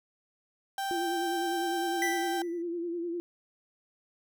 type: tone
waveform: 35% pulse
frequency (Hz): 784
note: G5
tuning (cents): 0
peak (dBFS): -29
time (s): 0.78-2.42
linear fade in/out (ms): 2
type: tone with vibrato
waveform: sine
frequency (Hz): 342.5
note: F4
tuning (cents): -34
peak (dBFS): -31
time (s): 0.91-3.2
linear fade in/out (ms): 0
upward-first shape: sine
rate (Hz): 9.9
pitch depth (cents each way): 52
type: tone with exponential decay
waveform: square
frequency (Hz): 1975.5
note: B6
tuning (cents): 0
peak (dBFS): -27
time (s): 2.02-2.62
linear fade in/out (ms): 1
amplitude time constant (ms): 130
effects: none